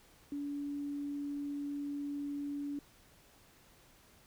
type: tone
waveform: sine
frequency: 286.5 Hz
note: D4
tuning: 43 cents flat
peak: -36 dBFS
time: 0.32-2.79 s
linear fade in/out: 2 ms
effects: pink hiss -63 dBFS RMS until 4.26 s